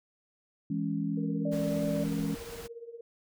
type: chord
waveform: sine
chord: C# minor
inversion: first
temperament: equal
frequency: 164.81 / 207.7 / 277.2 Hz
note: E3 / G#3 / C#4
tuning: 0 / 0 / 0 cents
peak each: -33 dBFS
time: 0.7-2.35 s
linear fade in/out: 5 ms
type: tone with tremolo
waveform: sine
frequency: 466.2 Hz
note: A#4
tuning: in tune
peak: -38 dBFS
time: 1.17-3.01 s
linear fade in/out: 5 ms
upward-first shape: triangle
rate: 17 Hz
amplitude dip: 85%
type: tone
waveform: sine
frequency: 587.3 Hz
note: D5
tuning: in tune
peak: -32 dBFS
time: 1.45-2.04 s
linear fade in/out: 5 ms
type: noise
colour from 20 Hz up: pink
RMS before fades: -45 dBFS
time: 1.51-2.68 s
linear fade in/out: 20 ms
effects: none